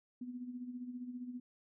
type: tone with tremolo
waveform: sine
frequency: 247.4 Hz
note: B3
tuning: 3 cents sharp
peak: -39 dBFS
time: 0.21-1.4 s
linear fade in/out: 5 ms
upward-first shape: sine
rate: 15 Hz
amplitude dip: 60%
effects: none